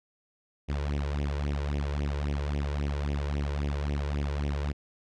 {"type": "tone with flanger", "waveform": "sawtooth", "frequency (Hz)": 72, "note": "D2", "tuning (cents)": -34, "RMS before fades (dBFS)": -30, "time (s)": [0.68, 4.73], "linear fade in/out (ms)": 20, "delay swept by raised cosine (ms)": [0.33, 2.13], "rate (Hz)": 3.7, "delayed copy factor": 0.8, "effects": ["low-pass 5000 Hz 12 dB/octave"]}